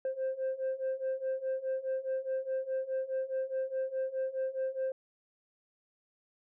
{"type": "beating tone pair", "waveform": "sine", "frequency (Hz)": [523.3, 528.1], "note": ["C5", "C5"], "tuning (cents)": [0, 16], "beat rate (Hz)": 4.8, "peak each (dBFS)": [-34, -32], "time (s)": [0.05, 4.92], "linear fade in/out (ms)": 2, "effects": ["tanh soft clip ceiling -28 dBFS"]}